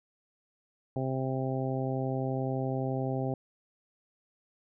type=harmonic tone; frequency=131.7 Hz; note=C3; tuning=12 cents sharp; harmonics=1 / 2 / 3 / 4 / 5 / 6; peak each=-32 / -35 / -37 / -38 / -39 / -40 dBFS; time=0.96-3.34 s; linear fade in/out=2 ms; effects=none